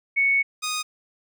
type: tone pair in turn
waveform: sine / 10% pulse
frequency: 2217 / 1241.2 Hz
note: C#7 / D#6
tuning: 0 / -5 cents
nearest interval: minor seventh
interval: 1005 cents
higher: first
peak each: -17 dBFS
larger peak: neither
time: 0.16-0.43 / 0.62-0.83 s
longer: first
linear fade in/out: 20 ms
effects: none